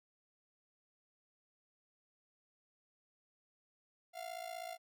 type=ring-modulated tone; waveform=45% pulse; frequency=696 Hz; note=F5; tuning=6 cents flat; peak=-40 dBFS; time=4.13-4.78 s; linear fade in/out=50 ms; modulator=28 Hz; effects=none